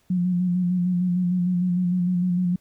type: tone with vibrato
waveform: sine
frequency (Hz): 179.2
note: F3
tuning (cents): +45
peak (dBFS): -19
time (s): 0.1-2.56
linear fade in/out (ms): 5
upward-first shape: square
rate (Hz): 6.6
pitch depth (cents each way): 30
effects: pink hiss -64 dBFS RMS until 2.6 s